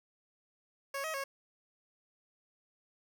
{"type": "tone with pitch steps", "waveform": "15% pulse", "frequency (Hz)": [552, 634, 548], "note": ["C#5", "D#5", "C#5"], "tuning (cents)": [-7, 32, -20], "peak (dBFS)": -29, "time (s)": [0.94, 1.24], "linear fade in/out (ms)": 5, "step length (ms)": 100, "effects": []}